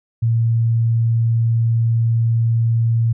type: tone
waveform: sine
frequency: 115 Hz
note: A#2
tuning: 23 cents flat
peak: -13 dBFS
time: 0.22-3.13 s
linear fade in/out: 10 ms
effects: none